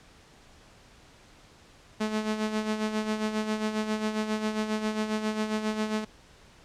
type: tone with tremolo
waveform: sawtooth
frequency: 215.5 Hz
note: A3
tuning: 36 cents flat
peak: -21 dBFS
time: 2-6.05 s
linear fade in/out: 10 ms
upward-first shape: sine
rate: 7.4 Hz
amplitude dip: 60%
effects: pink hiss -55 dBFS RMS until 6.64 s + low-pass 7000 Hz 12 dB/octave